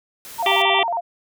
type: noise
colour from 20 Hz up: white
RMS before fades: -38 dBFS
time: 0.25-0.62 s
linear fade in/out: 0 ms
type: tone with vibrato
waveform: sine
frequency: 799 Hz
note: G5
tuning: 33 cents sharp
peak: -20 dBFS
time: 0.38-1.01 s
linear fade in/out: 20 ms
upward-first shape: square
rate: 11 Hz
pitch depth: 240 cents each way
type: harmonic tone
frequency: 390 Hz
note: G4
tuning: 9 cents flat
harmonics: 1 / 2 / 3 / 5 / 6 / 7 / 8 / 9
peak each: -24 / -24 / -24 / -24 / -24 / -24 / -24 / -24 dBFS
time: 0.46-0.83 s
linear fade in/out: 2 ms
effects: none